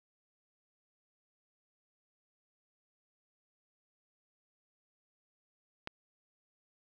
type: click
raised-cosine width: 0.3 ms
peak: -22 dBFS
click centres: 5.874 s
effects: none

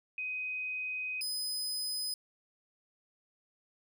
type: tone pair in turn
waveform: sine / sawtooth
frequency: 2510 / 5020 Hz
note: D#7 / D#8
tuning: +15 / +15 cents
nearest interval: octave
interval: 1200 cents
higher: second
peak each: -34 / -31 dBFS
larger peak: second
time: 0.18-1.21 / 1.21-2.14 s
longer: first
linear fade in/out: 2 ms
effects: none

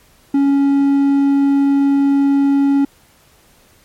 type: tone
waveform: triangle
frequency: 278.7 Hz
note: C#4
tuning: 9 cents sharp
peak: -8 dBFS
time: 0.34-2.85 s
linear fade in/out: 5 ms
effects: pink hiss -51 dBFS RMS until 3.84 s + MP3 64 kbps

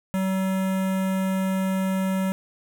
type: tone with notch filter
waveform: square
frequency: 190 Hz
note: F#3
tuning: 46 cents sharp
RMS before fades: -24 dBFS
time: 0.14-2.32 s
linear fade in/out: 0 ms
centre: 4600 Hz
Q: 0.92
effects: none

